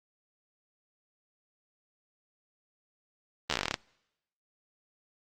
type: slowing click train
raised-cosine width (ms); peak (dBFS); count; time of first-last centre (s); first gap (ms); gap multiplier
0.2; -10; 13; 3.5-3.742; 12; 1.09
effects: noise-tail reverb RT60 0.9 s tail -26 dB re dry + Opus 24 kbps